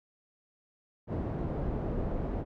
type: low-pass noise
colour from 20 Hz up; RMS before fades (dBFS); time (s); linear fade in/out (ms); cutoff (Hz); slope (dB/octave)
pink; -33; 1.07-2.45; 50; 560; 12
effects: none